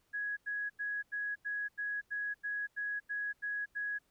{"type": "tone bursts", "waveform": "sine", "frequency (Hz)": 1668, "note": "G#6", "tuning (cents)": 7, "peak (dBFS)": -34, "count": 12, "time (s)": [0.13, 3.989], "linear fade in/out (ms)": 20, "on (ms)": 240, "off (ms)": 89, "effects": ["pink hiss -75 dBFS RMS until 4.1 s"]}